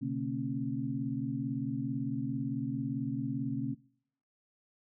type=tone cluster; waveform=sine; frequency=126.5 / 144.4 / 227.2 / 271.8 Hz; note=B2 / D3 / A#3 / C#4; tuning=+42 / -29 / -44 / -34 cents; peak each=-38 / -39 / -37 / -35 dBFS; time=0.01-3.75 s; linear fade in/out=20 ms; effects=noise-tail reverb RT60 0.7 s tail -24 dB re dry